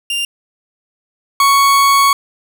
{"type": "tone pair in turn", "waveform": "40% pulse", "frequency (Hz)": [2794, 1112], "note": ["F7", "C#6"], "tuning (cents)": [0, 5], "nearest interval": "octave + major third", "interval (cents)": 1595, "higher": "first", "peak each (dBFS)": [-15, -7], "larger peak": "second", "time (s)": [[0.1, 0.25], [1.4, 2.13]], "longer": "second", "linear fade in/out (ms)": 2, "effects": []}